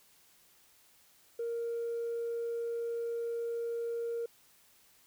triangle tone with tanh clipping, 466.6 Hz, A#4, 2 cents sharp, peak -33 dBFS, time 1.39-4.26 s, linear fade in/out 5 ms, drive 5 dB, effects white hiss -64 dBFS RMS until 5.06 s

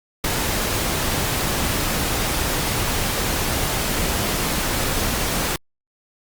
pink noise, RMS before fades -22 dBFS, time 0.24-5.56 s, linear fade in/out 2 ms, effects Opus 48 kbps

